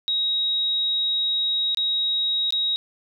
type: tone with dropouts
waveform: sine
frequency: 3800 Hz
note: A#7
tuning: 33 cents sharp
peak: -20 dBFS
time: 0.08-2.76 s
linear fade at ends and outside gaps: 0 ms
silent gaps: 1.747-1.772 / 2.506-2.524 s
effects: none